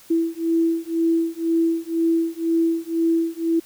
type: beating tone pair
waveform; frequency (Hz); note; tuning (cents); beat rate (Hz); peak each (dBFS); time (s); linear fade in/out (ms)
sine; 329.6 / 331.6; E4 / E4; 0 / +10; 2; -21; 0.1-3.6; 10
effects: white hiss -49 dBFS RMS until 3.65 s